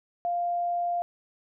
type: tone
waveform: sine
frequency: 698 Hz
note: F5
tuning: 1 cent flat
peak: -25 dBFS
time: 0.25-1.02 s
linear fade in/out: 0 ms
effects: none